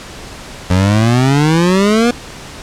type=exponential sweep; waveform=25% pulse; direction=up; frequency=88.9 to 244.7 Hz; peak=-5 dBFS; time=0.7-2.11 s; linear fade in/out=5 ms; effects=pink hiss -31 dBFS RMS until 2.62 s + low-pass 8000 Hz 12 dB/octave